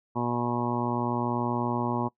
harmonic tone, 120.5 Hz, B2, 42 cents flat, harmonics 1 / 2 / 3 / 4 / 5 / 6 / 7 / 8 / 9, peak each -33 / -30 / -33 / -41 / -38 / -41 / -34 / -33 / -37 dBFS, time 0.15-2.09 s, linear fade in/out 20 ms, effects noise-tail reverb RT60 0.1 s tail -21 dB re dry

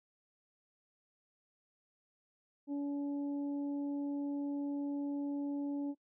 harmonic tone, 284.8 Hz, C#4, 47 cents sharp, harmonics 1 / 2 / 3, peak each -34 / -49 / -55 dBFS, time 2.67-5.95 s, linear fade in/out 50 ms, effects noise-tail reverb RT60 0.1 s tail -23 dB re dry

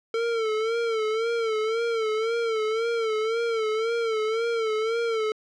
square tone with vibrato, 449.1 Hz, A4, 35 cents sharp, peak -24 dBFS, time 0.14-5.32 s, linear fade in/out 2 ms, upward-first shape sine, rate 1.9 Hz, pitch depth 71 cents each way, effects low-pass 4000 Hz 12 dB/octave

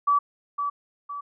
sine tone with echo, 1149 Hz, D6, 38 cents flat, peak -17 dBFS, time 0.07-0.19 s, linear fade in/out 10 ms, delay 510 ms, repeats 2, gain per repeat -7 dB, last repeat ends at 1.21 s, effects none

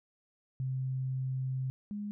sine tone pair in turn, 130.81 / 206.4 Hz, C3 / G#3, 0 / -10 cents, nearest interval minor sixth, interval 790 cents, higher second, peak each -31 / -35 dBFS, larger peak first, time 0.6-1.7 / 1.91-2.11 s, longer first, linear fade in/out 0 ms, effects none

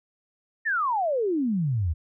sine exponential sweep, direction down, 1864.7 to 74.2 Hz, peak -22 dBFS, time 0.65-1.94 s, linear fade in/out 20 ms, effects none

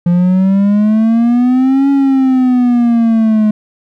triangle exponential two-way sweep, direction up then down, 172.2 to 279.1 to 211.7 Hz, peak -5 dBFS, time 0.06-3.51 s, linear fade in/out 5 ms, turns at 1.9 s, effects none

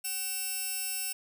5% pulse tone pair together, 757.7 / 2700 Hz, F#5 / E7, +41 / +41 cents, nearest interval octave + minor seventh, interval 2200 cents, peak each -32 / -23 dBFS, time 0.04-1.13 s, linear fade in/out 10 ms, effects none

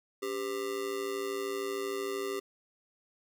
square tone with amplitude modulation, 396.5 Hz, G4, 20 cents sharp, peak -30 dBFS, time 0.22-2.4 s, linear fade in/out 10 ms, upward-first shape sine, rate 113 Hz, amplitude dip 75%, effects none

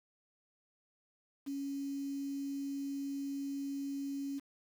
sine tone with quantisation, 277.7 Hz, C#4, 3 cents sharp, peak -36 dBFS, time 1.46-4.4 s, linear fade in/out 20 ms, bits 9, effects none

